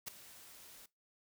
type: noise with ADSR envelope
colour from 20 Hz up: white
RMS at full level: -39 dBFS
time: 0.06-0.86 s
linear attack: 21 ms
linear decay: 5 ms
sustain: -17 dB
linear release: 6 ms
effects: noise-tail reverb RT60 0.2 s tail -21 dB re dry